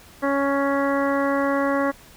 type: harmonic tone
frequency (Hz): 278.2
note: C#4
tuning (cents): +6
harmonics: 1 / 2 / 3 / 4 / 5 / 6 / 7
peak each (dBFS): -23 / -23 / -31 / -27 / -32 / -32 / -33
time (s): 0.22-1.92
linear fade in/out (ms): 20
effects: pink hiss -48 dBFS RMS until 2.16 s